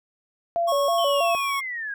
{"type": "tone with vibrato", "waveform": "sine", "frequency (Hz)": 622.3, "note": "D#5", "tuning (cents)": 0, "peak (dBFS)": -20, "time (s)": [0.56, 1.35], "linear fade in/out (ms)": 0, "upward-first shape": "square", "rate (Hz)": 3.1, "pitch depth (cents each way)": 160}
{"type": "tone with pitch glide", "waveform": "square", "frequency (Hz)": [1100, 1107.7], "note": ["C#6", "C#6"], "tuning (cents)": [-14, -2], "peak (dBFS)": -25, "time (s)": [0.67, 1.61], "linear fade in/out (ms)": 20, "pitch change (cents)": 12, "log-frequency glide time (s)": [0.96, 1.21]}
{"type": "linear sweep", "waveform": "sine", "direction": "down", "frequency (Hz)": [3136, 1601], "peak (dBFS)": -28, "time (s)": [0.98, 1.94], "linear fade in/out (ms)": 2}
{"effects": []}